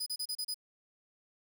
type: tone bursts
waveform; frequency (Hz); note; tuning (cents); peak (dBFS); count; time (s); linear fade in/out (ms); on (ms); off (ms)
sawtooth; 4978; D#8; 0; -31; 6; 0-0.544; 10; 64; 32
effects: 10-bit